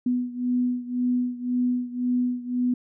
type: beating tone pair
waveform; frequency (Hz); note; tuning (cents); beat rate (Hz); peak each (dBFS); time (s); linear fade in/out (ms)
sine; 246.9 / 248.8; B3 / B3; 0 / +13; 1.9; -24 / -27; 0.06-2.74; 5
effects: none